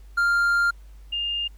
triangle / sine tone pair in turn, 1396.9 / 2815 Hz, F6 / F7, 0 / +13 cents, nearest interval octave, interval 1213 cents, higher second, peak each -16 / -24 dBFS, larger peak first, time 0.17-0.71 / 1.12-1.48 s, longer first, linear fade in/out 10 ms, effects added 50 Hz sine -42 dBFS peak until 1.57 s + pink hiss -61 dBFS RMS until 1.57 s

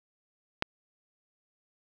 click, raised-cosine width 0.3 ms, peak -10 dBFS, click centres 0.624 s, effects none

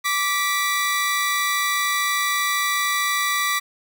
sawtooth tone pair together, 1166 / 1961 Hz, D6 / B6, -13 / -13 cents, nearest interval major sixth, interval 900 cents, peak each -19 dBFS, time 0.04-3.6 s, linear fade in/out 20 ms, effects none

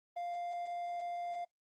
triangle tone, 698.5 Hz, F5, in tune, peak -35 dBFS, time 0.16-1.45 s, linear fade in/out 10 ms, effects noise-tail reverb RT60 0.1 s tail -24 dB re dry + Opus 24 kbps

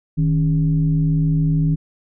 sine tone with frequency modulation, 155.56 Hz, D#3, in tune, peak -14 dBFS, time 0.17-1.76 s, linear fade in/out 20 ms, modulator 122 Hz, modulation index 0.56, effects none

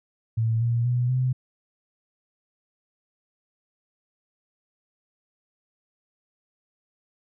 sine tone with pitch steps, 113 / 117.8 / 122.8 / 128.02 Hz, A2 / A#2 / B2 / C3, +47 / +19 / -9 / -37 cents, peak -20 dBFS, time 0.37-1.33 s, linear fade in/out 10 ms, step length 240 ms, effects none

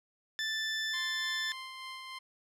20% pulse tone, 1760 Hz, A6, in tune, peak -27 dBFS, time 0.39-1.52 s, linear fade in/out 0 ms
15% pulse tone with tremolo, 1046 Hz, C6, 1 cent flat, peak -34 dBFS, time 0.93-2.19 s, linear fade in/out 10 ms, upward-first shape sine, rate 3.4 Hz, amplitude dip 30%
effects low-pass 8000 Hz 12 dB/octave

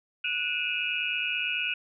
sine tone cluster, 1473 / 2414 / 2569 / 2678 / 2872 Hz, F#6 / D7 / E7 / E7 / F7, -8 / +47 / -45 / +27 / +48 cents, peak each -36 / -34 / -31 / -35 / -33 dBFS, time 0.24-1.74 s, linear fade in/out 5 ms, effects none

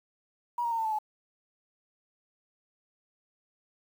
sine tone with pitch steps, 959 / 937.1 / 915.7 / 894.8 / 874.3 / 854.4 Hz, A#5 / A#5 / A#5 / A5 / A5 / G#5, +49 / +9 / -31 / +29 / -11 / +49 cents, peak -27 dBFS, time 0.58-0.988 s, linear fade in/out 5 ms, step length 68 ms, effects 9-bit

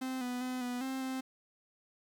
45% pulse tone with pitch steps, 259.6 / 247.7 / 253.8 / 246.3 / 264 / 261.5 Hz, C4 / B3 / B3 / B3 / C4 / C4, -13 / +5 / +47 / -5 / +16 / -1 cents, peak -35 dBFS, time 0.01-1.21 s, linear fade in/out 10 ms, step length 200 ms, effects 11-bit

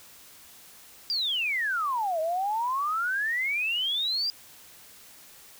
sine exponential two-way sweep, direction down then up, 4883 to 622.3 to 4883 Hz, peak -25 dBFS, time 1.1-4.3 s, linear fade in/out 0 ms, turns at 2.2 s, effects white hiss -51 dBFS RMS until 5.59 s

